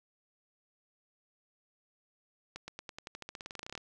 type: accelerating click train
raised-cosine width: 0.2 ms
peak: -25 dBFS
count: 21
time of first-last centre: 2.56-3.777 s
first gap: 120 ms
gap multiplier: 0.92
effects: none